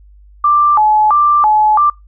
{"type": "tone with vibrato", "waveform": "sine", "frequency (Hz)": 1004, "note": "B5", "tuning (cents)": 28, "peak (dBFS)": -7, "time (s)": [0.44, 1.9], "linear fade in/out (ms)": 5, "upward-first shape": "square", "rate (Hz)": 1.5, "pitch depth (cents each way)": 280, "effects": ["noise-tail reverb RT60 0.2 s tail -23 dB re dry", "added 50 Hz sine -39 dBFS peak until 2.07 s"]}